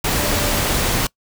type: tone in noise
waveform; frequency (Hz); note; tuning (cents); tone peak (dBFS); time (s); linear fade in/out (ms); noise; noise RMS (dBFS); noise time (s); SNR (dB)
sine; 587.3; D5; 0; -28; 0.19-0.59; 5; pink; -19; 0.04-1.07; -12
effects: noise-tail reverb RT60 0.1 s tail -23 dB re dry